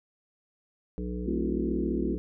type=harmonic tone; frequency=60.7 Hz; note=B1; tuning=29 cents flat; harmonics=1 / 3 / 5 / 7 / 8; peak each=-34 / -35 / -39 / -40 / -46 dBFS; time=0.98-2.18 s; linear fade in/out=0 ms
type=chord; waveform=sine; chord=F# half-diminished seventh; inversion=first; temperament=equal with one note detuned; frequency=220 / 261.6 / 329.6 / 364.7 Hz; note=A3 / C4 / E4 / F#4; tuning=0 / 0 / 0 / -25 cents; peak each=-33 dBFS; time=1.26-2.15 s; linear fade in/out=10 ms
effects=none